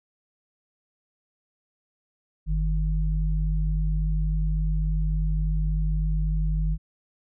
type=tone pair together; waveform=sine; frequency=48.24 / 155.8 Hz; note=G1 / D#3; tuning=-27 / +3 cents; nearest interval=octave + minor sixth; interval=2030 cents; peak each=-22 / -28 dBFS; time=2.46-6.78 s; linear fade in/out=50 ms; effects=none